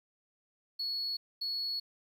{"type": "tone bursts at uneven times", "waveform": "triangle", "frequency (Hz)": 4374, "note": "C#8", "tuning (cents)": -24, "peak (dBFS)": -30, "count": 2, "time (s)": [[0.79, 1.17], [1.41, 1.8]], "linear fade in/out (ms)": 10, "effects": ["tanh soft clip ceiling -29 dBFS", "11-bit"]}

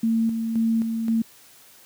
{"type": "tone with tremolo", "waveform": "sine", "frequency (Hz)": 226.3, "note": "A3", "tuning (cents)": 49, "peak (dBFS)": -18, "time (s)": [0.03, 1.22], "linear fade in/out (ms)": 5, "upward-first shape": "square", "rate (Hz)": 1.9, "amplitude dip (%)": 45, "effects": ["white hiss -51 dBFS RMS until 1.85 s", "high-pass 60 Hz 12 dB/octave"]}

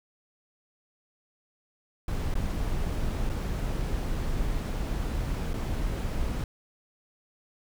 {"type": "noise with dropouts", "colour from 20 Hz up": "brown", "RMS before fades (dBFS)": -29, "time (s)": [2.08, 6.44], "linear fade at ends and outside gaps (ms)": 2, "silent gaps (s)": [[2.341, 2.353], [3.293, 3.297], [5.534, 5.539]], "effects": []}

